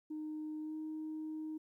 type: tone with pitch glide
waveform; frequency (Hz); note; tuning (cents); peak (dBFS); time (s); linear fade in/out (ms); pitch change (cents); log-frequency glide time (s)
sine; 307.9 to 311.8; D#4 to D#4; -18 to +4; -38; 0.1-1.58; 10; +22; 0.61-0.75
effects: tanh soft clip ceiling -36 dBFS + 13-bit